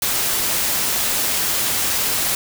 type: noise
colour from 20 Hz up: white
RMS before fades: -20 dBFS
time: 0.02-2.35 s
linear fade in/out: 2 ms
effects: none